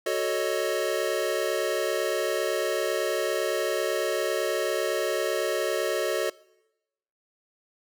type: chord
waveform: square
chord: D# half-diminished seventh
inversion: first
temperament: equal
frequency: 370 / 440 / 554.4 / 622.3 Hz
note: F#4 / A4 / C#5 / D#5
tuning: 0 / 0 / 0 / 0 cents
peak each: -31 dBFS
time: 0.06-6.3 s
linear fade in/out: 5 ms
effects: noise-tail reverb RT60 0.9 s tail -22 dB re dry